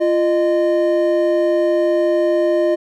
triangle tone pair together, 345.8 / 612.2 Hz, F4 / D#5, -17 / -28 cents, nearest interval minor seventh, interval 989 cents, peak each -14 dBFS, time 0-2.76 s, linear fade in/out 20 ms, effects none

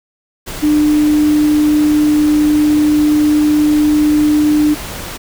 sine tone in noise, 300.3 Hz, D4, 39 cents sharp, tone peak -8 dBFS, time 0.62-4.75 s, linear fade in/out 20 ms, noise pink, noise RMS -26 dBFS, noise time 0.46-5.18 s, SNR +15 dB, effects none

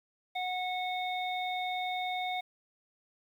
harmonic tone, 733 Hz, F#5, 16 cents flat, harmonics 1 / 3 / 5, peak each -33 / -38 / -40 dBFS, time 0.35-2.41 s, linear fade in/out 10 ms, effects 10-bit

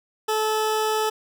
20% pulse tone, 433.8 Hz, A4, 25 cents flat, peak -16 dBFS, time 0.28-1.1 s, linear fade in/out 10 ms, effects none

